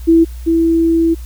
sine tone pair in turn, 330 / 330 Hz, E4 / E4, +2 / +2 cents, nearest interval unison, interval 0 cents, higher neither, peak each -5 / -9 dBFS, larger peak first, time 0.07-0.25 / 0.46-1.15 s, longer second, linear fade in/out 20 ms, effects added 60 Hz sine -25 dBFS peak until 1.25 s + white hiss -44 dBFS RMS until 1.25 s

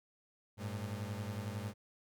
30% pulse beating tone pair, 100.1 / 111.1 Hz, G2 / A2, +37 / +17 cents, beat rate 11 Hz, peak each -38 / -40 dBFS, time 0.57-1.74 s, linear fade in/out 50 ms, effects none

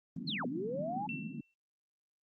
white band-pass noise, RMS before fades -42 dBFS, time 0.16-1.41 s, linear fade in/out 5 ms, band 150 to 270 Hz, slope 48 dB/octave
sine linear two-way sweep, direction down then up, 4435 to 222.3 to 867 Hz, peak -35 dBFS, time 0.27-1.07 s, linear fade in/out 10 ms, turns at 0.46 s
sine tone with exponential decay, 2700 Hz, E7, 41 cents sharp, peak -36 dBFS, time 1.09-1.54 s, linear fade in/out 2 ms, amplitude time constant 97 ms
effects Opus 24 kbps

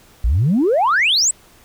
sine exponential sweep, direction up, 50.3 to 8230 Hz, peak -11 dBFS, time 0.24-1.31 s, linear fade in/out 5 ms, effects tanh soft clip ceiling -9 dBFS + pink hiss -49 dBFS RMS until 1.64 s

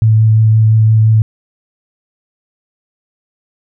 sine tone with vibrato, 110 Hz, A2, in tune, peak -5 dBFS, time 0.02-1.22 s, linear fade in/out 0 ms, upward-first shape triangle, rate 5.8 Hz, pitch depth 14 cents each way, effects none

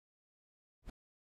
brown noise with exponential growth, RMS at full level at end -37 dBFS, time 0.82-0.9 s, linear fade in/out 5 ms, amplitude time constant 16 ms, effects resampled to 32000 Hz

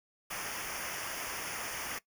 pink noise with comb filter, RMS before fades -39 dBFS, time 0.3-1.99 s, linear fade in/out 10 ms, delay 0.25 ms, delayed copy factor -0.85, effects noise-tail reverb RT60 0.1 s tail -19 dB re dry

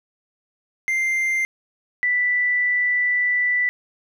triangle / sine tone pair in turn, 2093 / 1975.5 Hz, C7 / B6, 0 / 0 cents, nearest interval minor second, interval 100 cents, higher first, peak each -17 dBFS, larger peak neither, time 0.88-1.45 / 2.03-3.69 s, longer second, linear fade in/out 0 ms, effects none

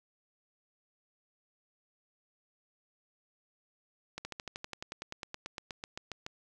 slowing click train, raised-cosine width 0.2 ms, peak -22 dBFS, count 21, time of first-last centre 4.18-6.264 s, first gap 70 ms, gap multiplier 1.04, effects none

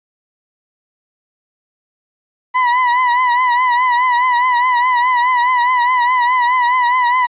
35% pulse tone with vibrato, 987.8 Hz, B5, in tune, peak -9 dBFS, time 2.54-7.27 s, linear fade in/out 20 ms, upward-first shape triangle, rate 4.8 Hz, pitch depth 75 cents each way, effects resampled to 8000 Hz + 8-bit

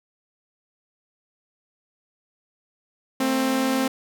sawtooth tone pair together, 224.2 / 263.6 Hz, A3 / C4, +33 / +13 cents, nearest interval minor third, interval 280 cents, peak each -24 / -17 dBFS, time 3.2-3.88 s, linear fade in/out 5 ms, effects none

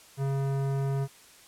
sine tone with tanh clipping, 137.1 Hz, C#3, 19 cents flat, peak -28 dBFS, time 0.17-1.08 s, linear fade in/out 50 ms, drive 17 dB, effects white hiss -54 dBFS RMS until 1.47 s + low-pass 11000 Hz 12 dB/octave

